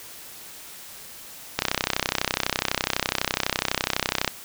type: click train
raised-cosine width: 0.2 ms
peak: -3 dBFS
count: 87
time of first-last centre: 1.59-4.277 s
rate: 32 Hz
effects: white hiss -42 dBFS RMS until 4.44 s